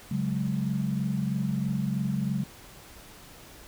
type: chord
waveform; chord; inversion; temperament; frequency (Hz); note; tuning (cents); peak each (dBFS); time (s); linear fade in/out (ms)
sine; C# suspended fourth; none; just; 138.59 / 184.79 / 207.9; C#3 / F#3 / G#3; 0 / -2 / +2; -30; 0.11-2.44; 5
effects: pink hiss -49 dBFS RMS until 3.67 s